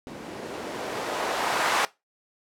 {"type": "noise with low-pass filter sweep", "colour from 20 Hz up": "violet", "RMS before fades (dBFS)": -29, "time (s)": [0.07, 1.85], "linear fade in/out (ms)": 0, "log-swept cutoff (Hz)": [250, 1000], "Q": 1.1, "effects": ["noise-tail reverb RT60 0.2 s tail -19 dB re dry"]}